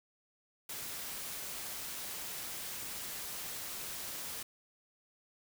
white noise, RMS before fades -42 dBFS, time 0.69-4.43 s, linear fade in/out 5 ms, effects none

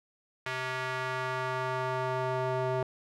square tone with band-pass filter sweep, 129.1 Hz, C3, 23 cents flat, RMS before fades -32 dBFS, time 0.46-2.83 s, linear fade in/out 2 ms, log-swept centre 1900 to 630 Hz, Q 1.2, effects none

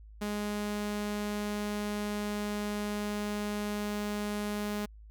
sawtooth tone, 207.7 Hz, G#3, in tune, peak -28 dBFS, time 0.21-4.86 s, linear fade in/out 10 ms, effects added 53 Hz sine -48 dBFS peak until 5.1 s

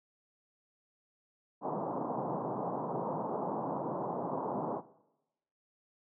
white band-pass noise, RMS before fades -36 dBFS, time 1.61-4.82 s, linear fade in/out 50 ms, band 130 to 1000 Hz, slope 48 dB/octave, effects noise-tail reverb RT60 0.9 s tail -18 dB re dry

